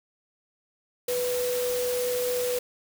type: tone in noise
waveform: sine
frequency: 493.9 Hz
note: B4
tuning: in tune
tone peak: -25 dBFS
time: 1.08-2.59 s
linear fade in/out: 5 ms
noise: white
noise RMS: -34 dBFS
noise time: 1.08-2.59 s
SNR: +6 dB
effects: none